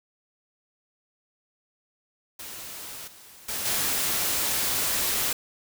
white noise with level steps, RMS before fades -39 / -49 / -31 / -26 dBFS, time 2.39-5.33 s, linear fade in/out 5 ms, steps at 3.07 / 3.48 / 3.65 s, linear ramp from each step 10 ms, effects none

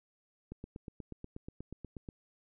click train, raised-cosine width 3 ms, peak -30 dBFS, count 14, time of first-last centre 0.52-2.088 s, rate 8.29 Hz, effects none

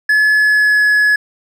triangle tone with pitch glide, 1710 to 1695.2 Hz, A6 to G#6, -50 to +35 cents, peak -7 dBFS, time 0.09-1.16 s, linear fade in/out 5 ms, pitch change -15 cents, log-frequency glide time 0.33-0.85 s, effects none

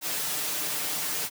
white noise with comb filter, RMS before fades -30 dBFS, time 0.01-1.3 s, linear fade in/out 50 ms, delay 6.6 ms, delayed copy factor +1, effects high-pass 150 Hz 12 dB/octave

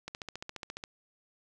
click train, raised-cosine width 0.2 ms, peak -22 dBFS, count 12, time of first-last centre 0.08-0.839 s, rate 14.5 Hz, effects none

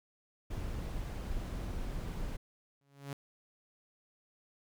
brown noise, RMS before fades -38 dBFS, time 0.5-2.37 s, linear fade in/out 10 ms
sawtooth tone with exponential growth, 140 Hz, C#3, 18 cents sharp, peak -33 dBFS, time 2.81-3.13 s, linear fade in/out 2 ms, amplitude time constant 68 ms
effects none

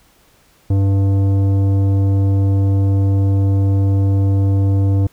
sine tone with tanh clipping, 98 Hz, G2, in tune, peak -13 dBFS, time 0.7-5.07 s, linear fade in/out 5 ms, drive 12 dB, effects pink hiss -53 dBFS RMS until 5.12 s

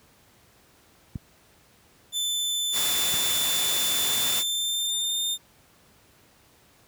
clicks, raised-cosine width 5 ms, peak -18 / -26 dBFS, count 2, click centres 1.157 / 3.14 s
sawtooth tone with pitch glide, 3526 to 3623 Hz, A7 to A7, +3 to +50 cents, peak -22 dBFS, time 2.12-5.38 s, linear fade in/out 50 ms, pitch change +47 cents, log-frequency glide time 4.08-5.22 s
white noise, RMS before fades -28 dBFS, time 2.72-4.44 s, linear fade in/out 50 ms
effects pink hiss -58 dBFS RMS until 6.87 s + high-pass 60 Hz 12 dB/octave

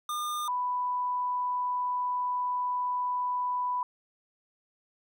square / sine tone pair in turn, 1209 / 991.5 Hz, D6 / B5, +50 / +7 cents, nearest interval minor third, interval 343 cents, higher first, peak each -31 / -27 dBFS, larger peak second, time 0.09-0.48 / 0.48-3.83 s, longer second, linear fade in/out 2 ms, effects none

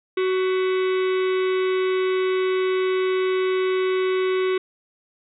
harmonic tone with a mistuned harmonic, 373.7 Hz, F#4, 17 cents sharp, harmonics 1 / 3 / 4 / 5 / 6 / 7 / 8 / 9 / 10, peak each -19 / -32 / -36 / -36 / -36 / -40 / -42 / -43 / -41 dBFS, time 0.17-4.58 s, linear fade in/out 5 ms, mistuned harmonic 5, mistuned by +110 cents, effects none

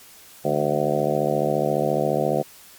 harmonic tone with a mistuned harmonic, 74.5 Hz, D2, 25 cents sharp, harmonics 2 / 3 / 4 / 5 / 6 / 7 / 8 / 9 / 10, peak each -28 / -30 / -31 / -27 / -29 / -25 / -28 / -26 / -29 dBFS, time 0.44-2.43 s, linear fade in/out 20 ms, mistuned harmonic 3, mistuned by -65 cents, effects white hiss -47 dBFS RMS until 2.78 s + MP3 96 kbps

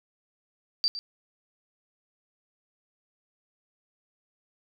sine tone with echo, 4666 Hz, D8, 12 cents flat, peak -21 dBFS, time 0.84-0.88 s, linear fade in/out 0 ms, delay 110 ms, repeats 1, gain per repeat -12 dB, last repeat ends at 0.99 s, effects none

